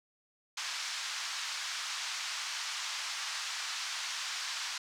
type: band-pass noise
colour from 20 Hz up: white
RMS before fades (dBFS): -38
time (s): 0.57-4.78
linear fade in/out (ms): 5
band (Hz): 960 to 6200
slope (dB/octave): 24
effects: none